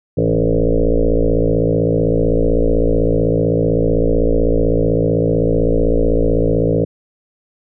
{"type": "tone with frequency modulation", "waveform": "sine", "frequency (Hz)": 223.5, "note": "A3", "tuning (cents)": 27, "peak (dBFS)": -11, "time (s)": [0.17, 6.85], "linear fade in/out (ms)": 10, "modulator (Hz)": 55.8, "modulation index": 5.7, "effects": []}